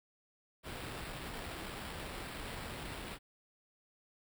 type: noise with sample-and-hold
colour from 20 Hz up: pink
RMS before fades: -44 dBFS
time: 0.63-3.19 s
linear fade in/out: 50 ms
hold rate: 6300 Hz
effects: none